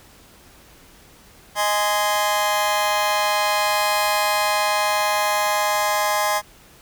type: chord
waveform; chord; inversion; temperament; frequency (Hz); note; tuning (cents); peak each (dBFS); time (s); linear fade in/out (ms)
sawtooth; Ab major; second; just; 623 / 830.6 / 1038.3; Eb5 / Ab5 / C6; +2 / 0 / -14; -20 / -18 / -19; 1.55-6.42; 50
effects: pink hiss -49 dBFS RMS until 6.81 s